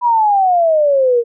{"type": "exponential sweep", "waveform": "sine", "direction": "down", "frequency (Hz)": [987.8, 461.2], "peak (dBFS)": -9, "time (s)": [0.01, 1.24], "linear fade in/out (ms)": 50, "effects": []}